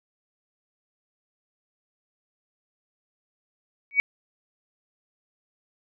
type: tone with exponential growth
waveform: sine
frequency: 2250 Hz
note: C#7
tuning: 25 cents sharp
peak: -11 dBFS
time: 3.91-4 s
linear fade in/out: 0 ms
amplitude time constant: 18 ms
effects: none